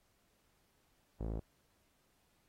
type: tone with low-pass filter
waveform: sawtooth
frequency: 54.8 Hz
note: A1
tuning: 6 cents flat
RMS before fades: -39 dBFS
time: 1.2-1.4 s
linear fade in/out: 10 ms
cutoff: 530 Hz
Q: 1.2
effects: pink hiss -75 dBFS RMS until 2.48 s + AAC 48 kbps